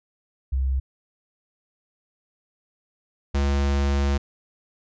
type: tone pair in turn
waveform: sine / square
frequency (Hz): 65.9 / 69.94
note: C2 / C#2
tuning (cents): +13 / +16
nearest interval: minor second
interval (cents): 103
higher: second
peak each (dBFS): -20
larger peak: neither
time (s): 0.52-0.8 / 3.34-4.18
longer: second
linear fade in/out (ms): 10
effects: resampled to 16000 Hz